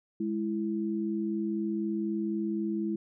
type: tone pair together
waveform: sine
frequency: 207.7 / 331.7 Hz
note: G#3 / E4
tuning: 0 / +11 cents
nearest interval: minor sixth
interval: 811 cents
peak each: -31 / -31 dBFS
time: 0.2-2.96 s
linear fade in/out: 5 ms
effects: none

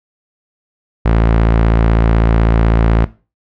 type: tone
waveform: sawtooth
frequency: 56 Hz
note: A1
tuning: 31 cents sharp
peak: -5 dBFS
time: 1.05-3.05 s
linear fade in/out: 10 ms
effects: noise-tail reverb RT60 0.3 s tail -17 dB re dry + low-pass 2000 Hz 12 dB/octave

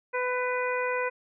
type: harmonic tone with a mistuned harmonic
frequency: 499.2 Hz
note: B4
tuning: 19 cents sharp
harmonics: 1 / 2 / 3 / 4 / 5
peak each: -29 / -32 / -34 / -35 / -36 dBFS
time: 0.13-1.1 s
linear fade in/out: 20 ms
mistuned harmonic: 5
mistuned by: -26 cents
effects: none

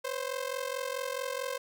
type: ring-modulated tone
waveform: sawtooth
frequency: 523.3 Hz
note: C5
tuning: in tune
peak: -26 dBFS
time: 0.04-1.58 s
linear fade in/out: 10 ms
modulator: 22.3 Hz
effects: none

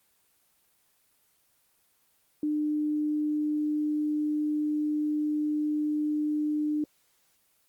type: tone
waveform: sine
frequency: 300.8 Hz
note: D4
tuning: 42 cents sharp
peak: -25 dBFS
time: 2.43-6.84 s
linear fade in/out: 2 ms
effects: white hiss -68 dBFS RMS until 7.68 s + Opus 24 kbps

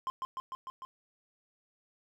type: tone with echo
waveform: triangle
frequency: 1046.5 Hz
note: C6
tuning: in tune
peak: -29 dBFS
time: 0.07-0.1 s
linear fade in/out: 0 ms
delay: 150 ms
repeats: 5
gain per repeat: -2 dB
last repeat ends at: 0.85 s
effects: none

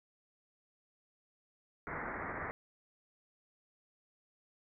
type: low-pass noise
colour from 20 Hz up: white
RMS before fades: -41 dBFS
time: 1.87-2.51 s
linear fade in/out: 0 ms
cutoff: 2100 Hz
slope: 96 dB/octave
effects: none

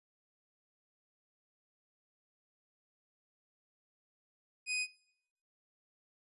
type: tone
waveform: sawtooth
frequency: 2496 Hz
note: D#7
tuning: 5 cents sharp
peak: -30 dBFS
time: 4.66-4.87 s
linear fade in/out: 50 ms
effects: noise-tail reverb RT60 0.7 s tail -19 dB re dry + resampled to 24000 Hz

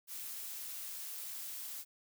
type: noise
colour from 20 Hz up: blue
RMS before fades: -44 dBFS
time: 0.07-1.85 s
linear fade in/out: 50 ms
effects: none

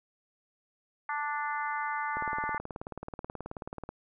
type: harmonic tone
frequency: 293.7 Hz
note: D4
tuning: in tune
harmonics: 3 / 4 / 5 / 6 / 7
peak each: -34 / -36 / -38 / -40 / -41 dBFS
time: 1.09-2.58 s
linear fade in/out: 2 ms
type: click train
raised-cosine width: 1 ms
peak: -24 dBFS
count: 33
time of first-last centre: 2.17-3.89 s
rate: 18.6 Hz
effects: none

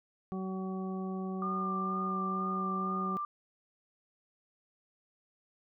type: harmonic tone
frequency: 188.7 Hz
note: F#3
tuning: 34 cents sharp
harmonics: 1 / 2 / 3 / 4 / 6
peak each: -35 / -41 / -52 / -46 / -48 dBFS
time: 0.32-3.17 s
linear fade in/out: 0 ms
type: tone with vibrato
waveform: sine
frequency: 1199 Hz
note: D6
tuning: 36 cents sharp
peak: -33 dBFS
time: 1.42-3.25 s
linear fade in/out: 2 ms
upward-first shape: sine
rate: 2.1 Hz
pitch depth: 25 cents each way
effects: none

